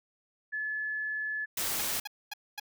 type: tone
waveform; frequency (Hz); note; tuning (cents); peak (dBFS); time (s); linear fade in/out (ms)
sine; 1721; A6; -39; -31; 0.52-1.46; 20
type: noise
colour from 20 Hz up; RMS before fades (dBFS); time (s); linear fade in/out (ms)
white; -32; 1.57-2; 5
type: tone bursts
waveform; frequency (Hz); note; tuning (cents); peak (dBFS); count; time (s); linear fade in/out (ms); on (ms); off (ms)
10% pulse; 830.6; G#5; 0; -27; 4; 1.79-2.598; 5; 22; 240
effects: none